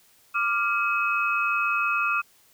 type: tone cluster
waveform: sine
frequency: 1183 / 1393 / 2550 Hz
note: D6 / F6 / D#7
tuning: +12 / -5 / +42 cents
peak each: -26 dBFS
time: 0.34-2.22 s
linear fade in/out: 20 ms
effects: white hiss -59 dBFS RMS until 2.53 s